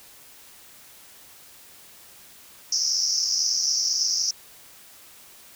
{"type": "band-pass noise", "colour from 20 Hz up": "white", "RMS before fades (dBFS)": -24, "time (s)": [2.72, 4.31], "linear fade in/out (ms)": 5, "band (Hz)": [5100, 5900], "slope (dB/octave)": 96, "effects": ["white hiss -49 dBFS RMS until 5.55 s"]}